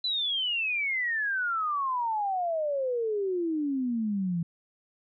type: exponential sweep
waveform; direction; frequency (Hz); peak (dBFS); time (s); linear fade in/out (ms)
sine; down; 4046 to 164.4; -26; 0.04-4.43; 5
effects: none